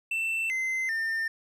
triangle tone with pitch steps, 2674 / 2065 / 1805 Hz, E7 / C7 / A6, +24 / -23 / +44 cents, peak -25 dBFS, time 0.11-1.28 s, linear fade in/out 5 ms, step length 390 ms, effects none

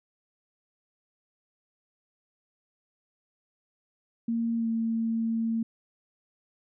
sine tone with pitch glide, 230.6 to 226.8 Hz, A#3 to A#3, -19 to -47 cents, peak -25 dBFS, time 4.28-5.63 s, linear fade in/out 5 ms, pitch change -28 cents, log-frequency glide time 4.57-4.67 s, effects none

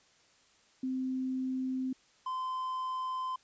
sine / triangle tone pair in turn, 259.5 / 1030.8 Hz, C4 / C6, -14 / -26 cents, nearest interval 2 octaves, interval 2388 cents, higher second, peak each -31 / -31 dBFS, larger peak neither, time 0.83-1.93 / 2.26-3.36 s, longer neither, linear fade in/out 5 ms, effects white hiss -65 dBFS RMS until 3.43 s + resampled to 16000 Hz

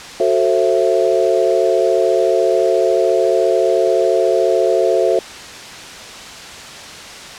sine chord, F# half-diminished seventh, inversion none, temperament just, 370 / 444 / 532.8 / 666 Hz, F#4 / A4 / C5 / E5, 0 / +16 / +31 / +18 cents, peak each -17 dBFS, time 0.2-5.19 s, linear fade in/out 2 ms, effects white hiss -32 dBFS RMS until 7.38 s + low-pass 6000 Hz 12 dB/octave

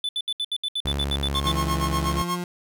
triangle tone bursts, 3496 Hz, A7, 12 cents flat, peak -22 dBFS, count 13, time 0.04-1.517 s, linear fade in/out 2 ms, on 49 ms, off 70 ms
sawtooth tone with vibrato, 70 Hz, C#2, 18 cents sharp, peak -21 dBFS, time 0.85-2.22 s, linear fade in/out 5 ms, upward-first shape sine, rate 1.8 Hz, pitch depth 9 cents each way
45% pulse tone with tremolo, 1078 Hz, C#6, 49 cents flat, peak -23 dBFS, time 1.33-2.39 s, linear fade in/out 50 ms, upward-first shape sine, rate 8.3 Hz, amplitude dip 90%
30% pulse tone with pitch glide, 164.81 to 176.64 Hz, E3 to F3, 0 to +20 cents, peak -25 dBFS, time 1.45-2.44 s, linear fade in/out 2 ms, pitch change +120 cents, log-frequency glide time 2.01-2.33 s
effects none

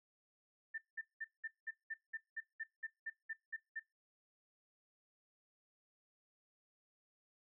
sine tone bursts, 1788 Hz, A6, 27 cents sharp, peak -40 dBFS, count 14, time 0.74-3.798 s, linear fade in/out 10 ms, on 42 ms, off 190 ms, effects noise-tail reverb RT60 0.2 s tail -22 dB re dry

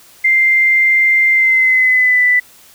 sine tone with pitch glide, 2093 to 1985.8 Hz, C7 to B6, 0 to +9 cents, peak -8 dBFS, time 0.24-2.4 s, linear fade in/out 10 ms, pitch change -91 cents, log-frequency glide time 1.31-2.25 s, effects white hiss -44 dBFS RMS until 2.74 s

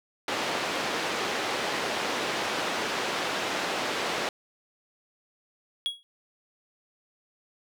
pink band-pass noise, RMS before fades -30 dBFS, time 0.28-4.29 s, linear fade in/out 2 ms, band 360 to 4400 Hz, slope 12 dB/octave
triangle tone with exponential decay, 3322 Hz, G#7, in tune, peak -21 dBFS, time 5.86-6.03 s, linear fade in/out 0 ms, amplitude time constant 36 ms
effects none

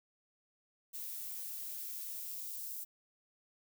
violet noise with high-pass filter sweep, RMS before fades -43 dBFS, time 0.93-2.85 s, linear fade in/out 20 ms, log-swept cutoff 220 to 5200 Hz, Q 0.71, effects none

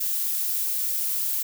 violet noise, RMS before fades -26 dBFS, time 0-1.43 s, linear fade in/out 10 ms, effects none

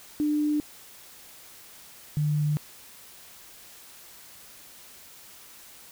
sine tone pair in turn, 298.7 / 149.35 Hz, D4 / D3, +29 / +29 cents, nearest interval octave, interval 1200 cents, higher first, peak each -22 dBFS, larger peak neither, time 0.2-0.6 / 2.17-2.57 s, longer neither, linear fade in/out 0 ms, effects white hiss -49 dBFS RMS until 5.91 s

